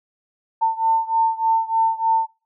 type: beating tone pair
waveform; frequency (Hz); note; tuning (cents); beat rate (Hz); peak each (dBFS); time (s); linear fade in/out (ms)
sine; 898 / 901.3; A5 / A5; +35 / +41; 3.3; -18 / -20; 0.61-2.27; 20
effects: noise-tail reverb RT60 0.3 s tail -21 dB re dry